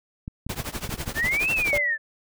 clicks, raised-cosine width 5 ms, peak -20 dBFS, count 9, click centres 0.279 / 0.466 / 0.502 / 0.602 / 0.764 / 0.893 / 0.94 / 1.079 / 1.244 s
pink noise with tremolo, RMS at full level -29 dBFS, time 0.49-1.78 s, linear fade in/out 5 ms, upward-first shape triangle, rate 12 Hz, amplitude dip 95%
sine exponential two-way sweep, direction up then down, 1731 to 2733 to 1731 Hz, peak -21 dBFS, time 1.15-1.98 s, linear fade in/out 50 ms, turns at 1.51 s
sine tone with exponential decay, 582 Hz, D5, 16 cents flat, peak -19 dBFS, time 1.73-1.98 s, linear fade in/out 0 ms, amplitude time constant 53 ms
effects none

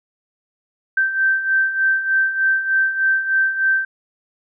sine beating tone pair, 1556 / 1559.3 Hz, G6 / G6, -13 / -10 cents, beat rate 3.3 Hz, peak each -22 / -16 dBFS, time 0.97-3.85 s, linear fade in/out 5 ms, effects none

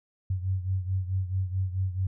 sine beating tone pair, 93 / 97.6 Hz, F#2 / G2, +9 / -7 cents, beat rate 4.6 Hz, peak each -27 / -32 dBFS, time 0.3-2.07 s, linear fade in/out 5 ms, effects none

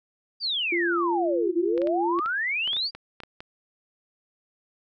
sine exponential two-way sweep, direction down then up, 4856 to 324.8 to 4856 Hz, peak -24 dBFS, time 0.4-2.91 s, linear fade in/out 50 ms, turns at 1.56 s
sine tone, 344 Hz, F4, 26 cents flat, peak -24 dBFS, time 0.72-2.2 s, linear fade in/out 5 ms
clicks, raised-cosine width 0.3 ms, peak -23 dBFS, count 12, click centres 1.778 / 1.818 / 1.872 / 2.189 / 2.26 / 2.676 / 2.732 / 2.767 / 2.95 / 3.203 / 3.235 / 3.405 s
effects none

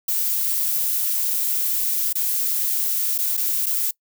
violet noise with dropouts, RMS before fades -22 dBFS, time 0.08-3.91 s, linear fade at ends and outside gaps 5 ms, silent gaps 2.129-2.153 / 3.18-3.186 / 3.369-3.374 / 3.66-3.665 s, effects noise-tail reverb RT60 0.1 s tail -23 dB re dry

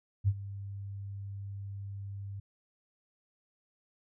sine tone with ADSR envelope, 99.3 Hz, G2, 23 cents sharp, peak -21 dBFS, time 0.24-2.4 s, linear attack 39 ms, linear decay 51 ms, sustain -17 dB, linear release 6 ms, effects none

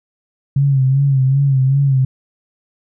sine tone with vibrato, 135.7 Hz, C#3, 36 cents flat, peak -10 dBFS, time 0.56-2.05 s, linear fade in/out 5 ms, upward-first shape sine, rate 2.6 Hz, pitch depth 65 cents each way, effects none

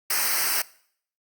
white noise with comb filter, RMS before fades -24 dBFS, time 0.1-0.62 s, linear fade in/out 5 ms, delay 0.28 ms, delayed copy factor -0.9, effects noise-tail reverb RT60 0.6 s tail -21 dB re dry + Opus 48 kbps

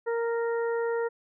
harmonic tone, 464.7 Hz, A#4, 5 cents flat, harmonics 1 / 2 / 3 / 4, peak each -26 / -36 / -39 / -41 dBFS, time 0.06-1.09 s, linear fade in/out 20 ms, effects none

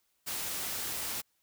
white noise, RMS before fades -36 dBFS, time 0.26-1.22 s, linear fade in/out 20 ms, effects white hiss -75 dBFS RMS until 1.42 s

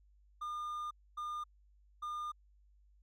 triangle tone bursts at uneven times, 1210 Hz, D#6, 49 cents flat, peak -36 dBFS, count 3, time 0.41-0.91 / 1.17-1.44 / 2.02-2.32 s, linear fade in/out 10 ms, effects added 50 Hz sine -63 dBFS peak until 3.02 s

